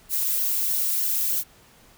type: noise with flanger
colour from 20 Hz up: violet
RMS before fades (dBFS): -24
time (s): 0.09-1.44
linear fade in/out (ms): 50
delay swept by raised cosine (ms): 0.8 to 3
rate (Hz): 3.2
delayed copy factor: -0.75
effects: pink hiss -54 dBFS RMS until 1.97 s